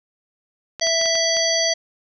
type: clicks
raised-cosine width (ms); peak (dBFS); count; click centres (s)
0.2; -14; 6; 0.797 / 0.87 / 1.014 / 1.058 / 1.154 / 1.368
type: harmonic tone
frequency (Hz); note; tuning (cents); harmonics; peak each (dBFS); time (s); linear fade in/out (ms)
659.3; E5; 0; 1 / 3 / 5 / 7 / 9; -22 / -26 / -26 / -22 / -23; 0.81-1.74; 10
effects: none